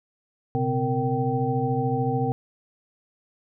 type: tone cluster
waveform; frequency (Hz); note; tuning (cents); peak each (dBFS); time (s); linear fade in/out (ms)
sine; 121.9 / 135.6 / 256.6 / 463.3 / 775; B2 / C#3 / C4 / A#4 / G5; -22 / -38 / -34 / -11 / -20; -28; 0.55-2.32; 0
effects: none